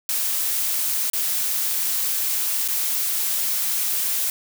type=noise with dropouts; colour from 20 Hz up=blue; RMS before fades=-23 dBFS; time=0.09-4.3 s; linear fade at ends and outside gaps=1 ms; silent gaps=1.1-1.133 / 2.678-2.685 s; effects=none